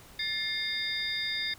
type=tone cluster; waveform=sine; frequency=1753 / 2119 / 3645 / 4852 Hz; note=A6 / C7 / A#7 / D#8; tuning=-7 / +21 / -40 / -44 cents; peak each=-38 / -35 / -33 / -36 dBFS; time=0.19-1.54 s; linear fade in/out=5 ms; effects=pink hiss -53 dBFS RMS until 1.58 s